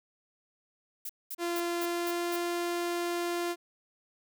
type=noise bursts; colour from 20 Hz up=violet; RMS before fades=-38 dBFS; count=6; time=1.05-2.364 s; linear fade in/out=5 ms; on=44 ms; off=210 ms
type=tone with pitch glide; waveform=sawtooth; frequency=344.5 to 346.7 Hz; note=F4 to F4; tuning=-24 to -13 cents; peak=-26 dBFS; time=1.38-3.56 s; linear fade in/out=50 ms; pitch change=+11 cents; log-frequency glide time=1.76-2.32 s
effects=none